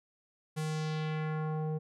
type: tone with low-pass filter sweep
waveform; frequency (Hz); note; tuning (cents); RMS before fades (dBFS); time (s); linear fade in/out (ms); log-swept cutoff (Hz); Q
square; 155.56; D#3; 0; -34; 0.56-1.79; 20; 11000 to 520; 1.4
effects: none